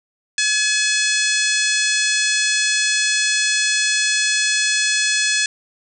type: harmonic tone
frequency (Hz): 850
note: G#5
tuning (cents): +40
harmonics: 2 / 3 / 4 / 5 / 6 / 7 / 8 / 9 / 10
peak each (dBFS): -21 / -23 / -24 / -25 / -26 / -26 / -27 / -28 / -28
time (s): 0.38-5.46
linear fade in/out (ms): 2
effects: none